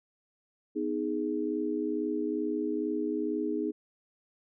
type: chord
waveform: sine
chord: G# minor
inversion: first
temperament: just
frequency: 249.2 / 311.5 / 415.3 Hz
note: B3 / D#4 / G#4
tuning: +16 / +2 / 0 cents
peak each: -35 / -31 / -33 dBFS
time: 0.75-3.72 s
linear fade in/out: 20 ms
effects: none